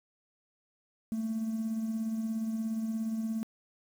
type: tone with tremolo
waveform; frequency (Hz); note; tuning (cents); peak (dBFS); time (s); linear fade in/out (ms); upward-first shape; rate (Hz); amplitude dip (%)
triangle; 222.4; A3; +19; -25; 1.12-3.43; 0; sine; 17; 50
effects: tanh soft clip ceiling -26 dBFS + 9-bit